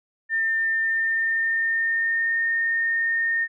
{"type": "tone with pitch glide", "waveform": "sine", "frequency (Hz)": [1802, 1831.4], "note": ["A6", "A#6"], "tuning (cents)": [41, -31], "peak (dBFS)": -20, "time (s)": [0.29, 3.48], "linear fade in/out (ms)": 50, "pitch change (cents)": 28, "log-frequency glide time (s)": [0.78, 2.37], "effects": []}